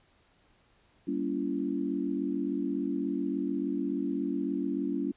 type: chord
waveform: sine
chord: G diminished seventh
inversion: none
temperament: just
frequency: 196 / 235.2 / 282.2 / 338.7 Hz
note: G3 / Bb3 / Db4 / Fb4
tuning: 0 / +16 / +31 / +47 cents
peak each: -36 / -36 / -31 / -35 dBFS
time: 1.07-5.12 s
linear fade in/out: 10 ms
effects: pink hiss -66 dBFS RMS until 5.16 s + resampled to 8000 Hz